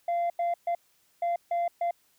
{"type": "tone bursts at uneven times", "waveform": "sine", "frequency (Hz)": 690, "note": "F5", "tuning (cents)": -21, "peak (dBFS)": -22, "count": 6, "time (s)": [[0.08, 0.3], [0.39, 0.54], [0.67, 0.75], [1.22, 1.36], [1.51, 1.68], [1.81, 1.91]], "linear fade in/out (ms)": 5, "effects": ["tanh soft clip ceiling -24 dBFS", "white hiss -67 dBFS RMS until 2.18 s"]}